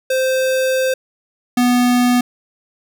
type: tone pair in turn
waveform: square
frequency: 521 / 245.9 Hz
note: C5 / B3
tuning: -7 / -7 cents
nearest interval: octave + minor second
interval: 1300 cents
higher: first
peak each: -15 / -12 dBFS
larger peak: second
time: 0.1-0.94 / 1.57-2.21 s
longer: first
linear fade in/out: 5 ms
effects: none